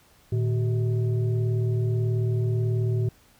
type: tone with frequency modulation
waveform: sine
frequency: 113.3 Hz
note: A#2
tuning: 49 cents flat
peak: -21 dBFS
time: 0.32-3.09 s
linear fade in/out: 5 ms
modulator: 265 Hz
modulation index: 0.61
effects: pink hiss -58 dBFS RMS until 3.39 s